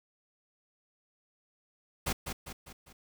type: noise with echo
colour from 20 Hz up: pink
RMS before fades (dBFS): -31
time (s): 2.06-2.13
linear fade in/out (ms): 10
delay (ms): 200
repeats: 4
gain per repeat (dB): -6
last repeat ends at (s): 2.93
effects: none